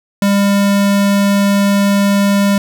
square tone, 200.3 Hz, G3, 38 cents sharp, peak -10 dBFS, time 0.22-2.58 s, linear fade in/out 2 ms, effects none

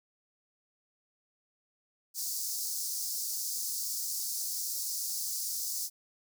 pink high-pass noise, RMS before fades -35 dBFS, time 2.14-5.9 s, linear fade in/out 50 ms, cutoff 4800 Hz, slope 48 dB/octave, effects none

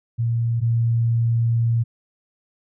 sine tone pair in turn, 116.54 / 116.14 Hz, A#2 / A#2, 0 / -6 cents, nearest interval unison, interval 6 cents, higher first, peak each -18 / -16 dBFS, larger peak second, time 0.18-0.61 / 0.61-1.84 s, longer second, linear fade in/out 20 ms, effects none

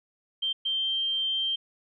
sine tone bursts at uneven times, 3151 Hz, G7, 8 cents sharp, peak -25 dBFS, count 2, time 0.42-0.53 / 0.65-1.56 s, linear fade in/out 10 ms, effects none

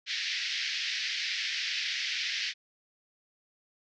pink band-pass noise, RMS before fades -33 dBFS, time 0.06-2.54 s, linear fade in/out 50 ms, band 1800 to 5500 Hz, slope 48 dB/octave, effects none

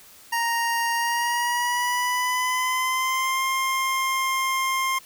25% pulse tone with pitch glide, 932.3 to 1058.6 Hz, A#5 to C6, 0 to +20 cents, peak -18 dBFS, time 0.32-4.99 s, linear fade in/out 10 ms, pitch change +220 cents, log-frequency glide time 0.94-3.43 s, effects white hiss -49 dBFS RMS until 5.05 s

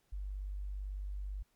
sine tone, 49.03 Hz, G1, 1 cent sharp, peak -37 dBFS, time 0.12-1.43 s, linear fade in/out 10 ms, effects pink hiss -75 dBFS RMS until 1.55 s + MP3 96 kbps

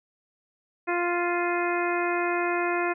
harmonic tone with a mistuned harmonic, 349.2 Hz, F4, in tune, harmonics 1 / 2 / 3 / 4 / 5 / 6 / 7, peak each -27 / -30 / -32 / -33 / -34 / -35 / -35 dBFS, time 0.87-2.94 s, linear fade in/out 20 ms, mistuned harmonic 7, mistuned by +33 cents, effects none

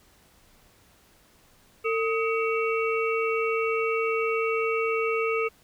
harmonic tone with a mistuned harmonic, 450.6 Hz, A4, 41 cents sharp, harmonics 1 / 3 / 5 / 6, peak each -25 / -30 / -32 / -33 dBFS, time 1.84-5.49 s, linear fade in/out 20 ms, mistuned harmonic 3, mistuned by -120 cents, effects pink hiss -59 dBFS RMS until 5.63 s

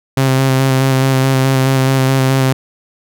sawtooth tone with vibrato, 132.8 Hz, C3, 26 cents sharp, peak -6 dBFS, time 0.17-2.53 s, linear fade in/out 5 ms, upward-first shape square, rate 4.7 Hz, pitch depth 17 cents each way, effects none

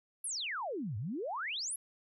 sine exponential two-way sweep, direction down then up, 11500 to 95.9 to 11500 Hz, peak -35 dBFS, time 0.24-1.76 s, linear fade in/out 5 ms, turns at 0.97 s, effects none

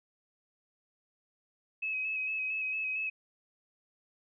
sine tone with vibrato, 2562 Hz, E7, 50 cents flat, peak -31 dBFS, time 1.82-3.1 s, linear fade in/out 10 ms, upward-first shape square, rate 4.4 Hz, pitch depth 21 cents each way, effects none

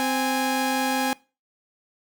sawtooth tone pair together, 260 / 825.4 Hz, C4 / G#5, -11 / -11 cents, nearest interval octave + minor sixth, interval 2000 cents, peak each -21 dBFS, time 0-1.13 s, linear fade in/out 0 ms, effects noise-tail reverb RT60 0.3 s tail -22 dB re dry

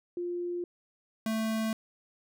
sine / square tone pair in turn, 350.9 / 221.1 Hz, F4 / A3, +8 / +9 cents, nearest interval minor sixth, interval 799 cents, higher first, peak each -31 / -29 dBFS, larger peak second, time 0.17-0.64 / 1.26-1.73 s, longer neither, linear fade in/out 2 ms, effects none

